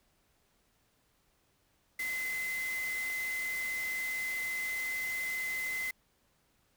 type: tone in noise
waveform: sine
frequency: 2046 Hz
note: C7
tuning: 39 cents flat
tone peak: -33 dBFS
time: 1.99-5.91 s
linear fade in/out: 5 ms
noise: white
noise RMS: -44 dBFS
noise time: 1.99-5.91 s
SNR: +8 dB
effects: pink hiss -72 dBFS RMS until 6.76 s